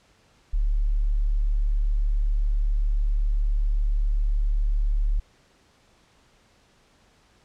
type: tone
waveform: sine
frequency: 36.3 Hz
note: D1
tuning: 19 cents flat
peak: -19 dBFS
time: 0.53-5.2 s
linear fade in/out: 10 ms
effects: pink hiss -60 dBFS RMS until 7.44 s + low-pass 7000 Hz 12 dB/octave